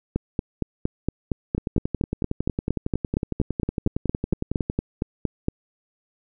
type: two click trains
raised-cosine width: 3 ms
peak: -9 / -11 dBFS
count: 24 / 35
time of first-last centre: 0.16-5.484 / 1.58-4.699 s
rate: 4.32 / 10.9 Hz
effects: none